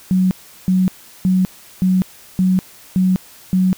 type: tone bursts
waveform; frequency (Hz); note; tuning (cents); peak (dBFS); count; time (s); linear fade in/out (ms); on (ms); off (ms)
sine; 185.7; F#3; +7; -11; 7; 0.11-3.73; 0; 200; 370
effects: white hiss -43 dBFS RMS until 3.77 s